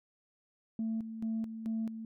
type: tone with tremolo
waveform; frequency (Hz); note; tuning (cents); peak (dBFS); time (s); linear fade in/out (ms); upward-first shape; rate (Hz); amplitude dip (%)
sine; 223.3; A3; +26; -30; 0.79-2.05; 2; square; 2.3; 65
effects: tanh soft clip ceiling -28 dBFS